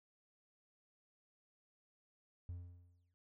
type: tone with exponential decay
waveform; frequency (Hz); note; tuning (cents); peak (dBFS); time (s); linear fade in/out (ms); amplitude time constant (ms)
triangle; 88; F2; +14; -38; 2.49-3.14; 0; 140
effects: tanh soft clip ceiling -37 dBFS